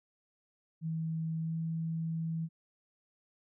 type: tone with pitch glide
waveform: sine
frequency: 161.4 to 162.99 Hz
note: E3 to E3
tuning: -36 to -19 cents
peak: -32 dBFS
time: 0.81-2.49 s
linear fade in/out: 50 ms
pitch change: +17 cents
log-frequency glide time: 1.39-1.55 s
effects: none